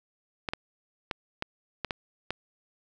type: clicks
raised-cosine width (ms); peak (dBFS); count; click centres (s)
0.3; -14; 7; 0.488 / 0.535 / 1.112 / 1.424 / 1.847 / 1.908 / 2.306
effects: none